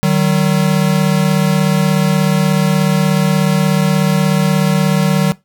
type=tone pair together; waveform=square; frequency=153.4 / 190 Hz; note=D#3 / F#3; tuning=-24 / +46 cents; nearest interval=major third; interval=370 cents; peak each=-14 dBFS; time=0.03-5.32 s; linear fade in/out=0 ms; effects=noise-tail reverb RT60 0.2 s tail -19 dB re dry